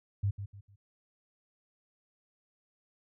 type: tone with echo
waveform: sine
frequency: 100 Hz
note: G2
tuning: 35 cents sharp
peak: -26 dBFS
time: 0.23-0.31 s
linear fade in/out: 10 ms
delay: 150 ms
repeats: 3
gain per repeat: -10 dB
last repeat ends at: 0.76 s
effects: none